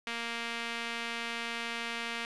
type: tone with band-pass filter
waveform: sawtooth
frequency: 232.9 Hz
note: A#3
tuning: 1 cent flat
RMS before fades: -37 dBFS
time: 0.07-2.25 s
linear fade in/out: 0 ms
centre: 2500 Hz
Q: 1.4
effects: resampled to 22050 Hz + 9-bit